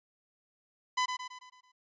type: tone with echo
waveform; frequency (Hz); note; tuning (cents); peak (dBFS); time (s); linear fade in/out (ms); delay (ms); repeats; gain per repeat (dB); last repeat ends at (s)
sawtooth; 1005; B5; +30; -23; 0.97-1.06; 10; 110; 6; -6; 1.72
effects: resampled to 16000 Hz